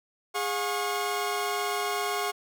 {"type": "tone cluster", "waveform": "sawtooth", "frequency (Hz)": [411.8, 716, 1093], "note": ["G#4", "F5", "C#6"], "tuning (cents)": [-15, 43, -25], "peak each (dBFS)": -28, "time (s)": [0.34, 2.32], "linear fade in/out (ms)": 20, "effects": []}